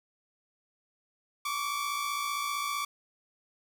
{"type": "tone pair together", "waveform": "sawtooth", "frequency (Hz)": [1108.7, 1164.1], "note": ["C#6", "D6"], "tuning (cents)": [0, -16], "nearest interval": "minor second", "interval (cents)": 84, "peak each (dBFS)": [-33, -28], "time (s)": [1.45, 2.85], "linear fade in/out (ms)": 5, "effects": []}